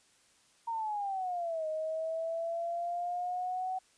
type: exponential two-way sweep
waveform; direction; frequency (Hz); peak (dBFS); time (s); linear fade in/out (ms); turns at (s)
sine; down then up; 932.3 to 623 to 752; -32; 0.67-3.79; 10; 1.67
effects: white hiss -66 dBFS RMS until 3.97 s + resampled to 22050 Hz